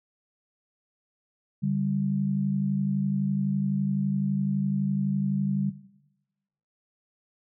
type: tone pair together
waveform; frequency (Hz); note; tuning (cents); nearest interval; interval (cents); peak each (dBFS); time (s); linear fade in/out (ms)
sine; 144.11 / 196; D3 / G3; -32 / 0; perfect fourth; 532; -26; 1.62-5.71; 20
effects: noise-tail reverb RT60 1.0 s tail -17 dB re dry